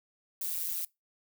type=noise with amplitude modulation; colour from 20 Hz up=violet; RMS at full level=-30 dBFS; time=0.41-0.85 s; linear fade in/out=5 ms; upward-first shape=sine; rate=170 Hz; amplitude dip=100%; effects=noise-tail reverb RT60 0.2 s tail -23 dB re dry